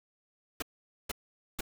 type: noise bursts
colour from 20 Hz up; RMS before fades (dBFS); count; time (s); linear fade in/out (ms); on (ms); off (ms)
pink; -34; 3; 0.6-1.609; 5; 23; 470
effects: none